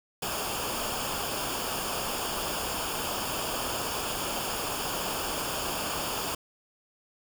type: noise with comb filter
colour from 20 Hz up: pink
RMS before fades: -32 dBFS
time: 0.22-6.35 s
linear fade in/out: 5 ms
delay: 0.5 ms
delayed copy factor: -0.7
effects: none